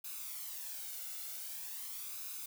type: noise with flanger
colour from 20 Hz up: blue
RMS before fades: -44 dBFS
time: 0.04-2.46 s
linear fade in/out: 5 ms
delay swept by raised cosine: 0.78 to 1.43 ms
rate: 0.45 Hz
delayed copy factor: +0.6
effects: none